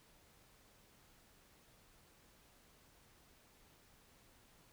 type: silence
effects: pink hiss -67 dBFS RMS until 4.72 s